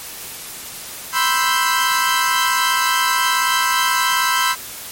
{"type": "chord", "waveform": "sawtooth", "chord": "C major seventh", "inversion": "third", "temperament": "equal", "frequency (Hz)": [987.8, 1046.5, 1318.5, 1568], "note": ["B5", "C6", "E6", "G6"], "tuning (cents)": [0, 0, 0, 0], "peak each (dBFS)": -17, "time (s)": [1.12, 4.56], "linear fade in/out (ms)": 50, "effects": ["white hiss -32 dBFS RMS until 4.91 s", "MP3 64 kbps"]}